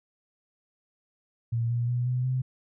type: tone with pitch steps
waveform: sine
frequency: 116.3 / 119.29 / 122.36 / 125.51 / 128.75 Hz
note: A#2 / A#2 / B2 / B2 / C3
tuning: -4 / +40 / -16 / +28 / -28 cents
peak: -24 dBFS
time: 1.52-2.42 s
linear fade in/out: 10 ms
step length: 180 ms
effects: none